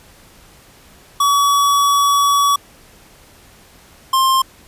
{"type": "tone pair in turn", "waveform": "square", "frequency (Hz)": [1135, 1057.6], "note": ["C#6", "C6"], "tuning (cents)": [41, 18], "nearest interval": "minor second", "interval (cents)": 123, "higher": "first", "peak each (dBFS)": -12, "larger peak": "neither", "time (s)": [[1.2, 2.56], [4.13, 4.42]], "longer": "first", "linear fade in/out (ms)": 5, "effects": ["pink hiss -46 dBFS RMS until 4.67 s", "resampled to 32000 Hz"]}